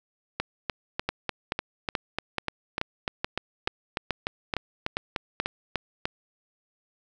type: two click trains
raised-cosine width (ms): 0.3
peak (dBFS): -10 / -11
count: 11 / 20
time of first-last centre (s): 1.09-5.4 / 0.4-6.055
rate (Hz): 2.32 / 3.36
effects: none